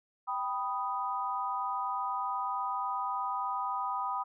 sine chord, G augmented, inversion none, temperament equal, 784 / 987.8 / 1244.5 Hz, G5 / B5 / D#6, 0 / 0 / 0 cents, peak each -37 / -34 / -35 dBFS, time 0.27-4.24 s, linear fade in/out 20 ms, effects none

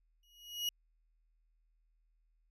35% pulse tone with exponential growth, 2900 Hz, F#7, 35 cents flat, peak -29 dBFS, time 0.23-0.69 s, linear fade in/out 2 ms, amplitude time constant 98 ms, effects added 40 Hz sine -70 dBFS peak until 2.5 s

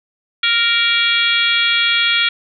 harmonic tone with a mistuned harmonic, 466.2 Hz, A#4, in tune, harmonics 3 / 4 / 5 / 6 / 7 / 8 / 9, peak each -20 / -23 / -18 / -24 / -16 / -28 / -26 dBFS, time 0.43-2.29 s, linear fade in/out 5 ms, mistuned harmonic 7, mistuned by +36 cents, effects none

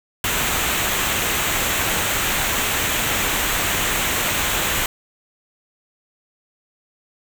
pink noise with comb filter, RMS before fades -21 dBFS, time 0.24-4.86 s, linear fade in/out 2 ms, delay 0.2 ms, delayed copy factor -0.55, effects none

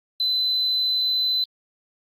sine tone, 4027 Hz, B7, 33 cents sharp, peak -18 dBFS, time 0.2-1.44 s, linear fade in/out 2 ms, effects tanh soft clip ceiling -16 dBFS + Opus 24 kbps

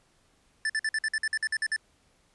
square tone bursts, 1760 Hz, A6, in tune, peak -26 dBFS, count 12, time 0.65-1.763 s, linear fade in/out 2 ms, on 46 ms, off 51 ms, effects pink hiss -66 dBFS RMS until 2.34 s + resampled to 24000 Hz

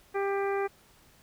harmonic tone, 396.2 Hz, G4, 18 cents sharp, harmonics 1 / 2 / 3 / 4 / 5 / 6, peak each -28 / -34 / -38 / -40 / -42 / -44 dBFS, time 0.14-0.68 s, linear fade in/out 20 ms, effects pink hiss -60 dBFS RMS until 1.22 s

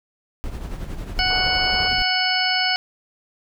brown noise with tremolo, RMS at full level -27 dBFS, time 0.44-2.02 s, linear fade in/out 0 ms, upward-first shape triangle, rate 11 Hz, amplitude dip 60%
harmonic tone, 740 Hz, F#5, in tune, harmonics 1 / 2 / 3 / 4 / 6 / 7, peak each -25 / -25 / -25 / -25 / -25 / -25 dBFS, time 1.19-2.76 s, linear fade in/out 0 ms
pink band-pass noise, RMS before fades -34 dBFS, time 1.3-1.88 s, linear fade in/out 2 ms, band 400 to 1300 Hz, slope 24 dB/octave
effects none

